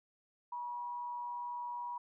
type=tone with frequency modulation; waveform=sine; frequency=966 Hz; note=B5; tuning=39 cents flat; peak=-38 dBFS; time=0.52-1.98 s; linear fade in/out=5 ms; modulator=134 Hz; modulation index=0.24; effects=none